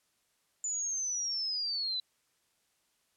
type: linear sweep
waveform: sine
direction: down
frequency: 7040 to 3951 Hz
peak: -31 dBFS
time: 0.64-2 s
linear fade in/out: 2 ms
effects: white hiss -74 dBFS RMS until 3.16 s + low-pass 11000 Hz 12 dB/octave